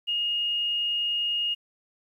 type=tone; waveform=sine; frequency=2855 Hz; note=F7; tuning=37 cents sharp; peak=-24 dBFS; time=0.07-1.55 s; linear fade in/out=20 ms; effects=10-bit